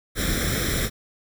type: noise with comb filter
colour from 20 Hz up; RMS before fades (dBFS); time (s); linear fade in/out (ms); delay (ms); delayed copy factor
pink; -24; 0.15-0.9; 50; 0.54; +0.85
effects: none